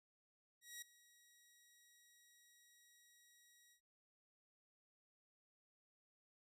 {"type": "tone with ADSR envelope", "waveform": "10% pulse", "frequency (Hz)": 1909, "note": "A#6", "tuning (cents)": 41, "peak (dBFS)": -39, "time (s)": [0.61, 3.81], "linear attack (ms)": 210, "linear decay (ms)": 5, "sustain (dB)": -20, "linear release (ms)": 94, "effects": []}